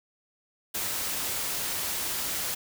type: noise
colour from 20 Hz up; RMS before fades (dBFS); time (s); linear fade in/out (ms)
white; -31; 0.74-2.55; 10
effects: none